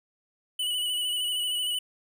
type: tone with vibrato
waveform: square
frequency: 2960 Hz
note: F#7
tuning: in tune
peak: -27 dBFS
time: 0.59-1.79 s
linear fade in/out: 5 ms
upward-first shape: square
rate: 13 Hz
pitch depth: 26 cents each way
effects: none